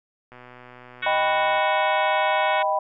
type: click train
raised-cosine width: 0.5 ms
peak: -29 dBFS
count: 158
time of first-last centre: 0.32-1.586 s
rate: 124 Hz
type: harmonic tone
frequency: 370 Hz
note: F#4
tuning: in tune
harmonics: 3 / 4 / 5 / 6 / 7 / 8 / 9 / 10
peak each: -37 / -29 / -32 / -29 / -35 / -40 / -35 / -40 dBFS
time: 1.02-2.63 s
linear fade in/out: 10 ms
type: chord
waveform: sine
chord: Eb augmented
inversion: none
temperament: equal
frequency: 622.3 / 784 / 987.8 Hz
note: Eb5 / G5 / B5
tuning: 0 / 0 / 0 cents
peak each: -24 dBFS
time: 1.06-2.79 s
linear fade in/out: 5 ms
effects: none